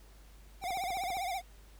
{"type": "tone with vibrato", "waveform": "square", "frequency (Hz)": 740, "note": "F#5", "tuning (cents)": 0, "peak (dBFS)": -34, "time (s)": [0.61, 1.42], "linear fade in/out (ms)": 50, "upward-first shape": "triangle", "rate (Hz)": 15, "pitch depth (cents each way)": 140}
{"type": "click train", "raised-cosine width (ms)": 1, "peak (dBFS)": -32, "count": 9, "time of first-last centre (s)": [0.64, 1.17], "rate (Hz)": 15.1}
{"effects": ["added 50 Hz sine -53 dBFS peak until 1.79 s", "pink hiss -62 dBFS RMS until 1.79 s"]}